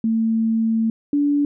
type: tone pair in turn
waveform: sine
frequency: 224.4 / 288.6 Hz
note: A3 / D4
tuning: +34 / -30 cents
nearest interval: major third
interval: 436 cents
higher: second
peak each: -16 / -15 dBFS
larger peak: second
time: 0.04-0.9 / 1.13-1.45 s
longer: first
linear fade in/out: 2 ms
effects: none